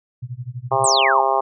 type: tone with tremolo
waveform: sine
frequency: 123.47 Hz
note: B2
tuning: in tune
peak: -24 dBFS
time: 0.22-0.87 s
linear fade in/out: 10 ms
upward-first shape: sine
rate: 12 Hz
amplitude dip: 95%
type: harmonic tone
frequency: 134.1 Hz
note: C3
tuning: 43 cents sharp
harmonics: 3 / 4 / 5 / 6 / 7 / 8 / 9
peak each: -25 / -26 / -22 / -20 / -24 / -22 / -29 dBFS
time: 0.71-1.41 s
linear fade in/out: 10 ms
type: exponential sweep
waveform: sine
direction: down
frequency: 8870 to 784 Hz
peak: -16 dBFS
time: 0.84-1.21 s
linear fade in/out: 2 ms
effects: none